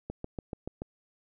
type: click train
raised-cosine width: 2 ms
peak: -22 dBFS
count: 6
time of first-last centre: 0.1-0.819 s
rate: 6.95 Hz
effects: none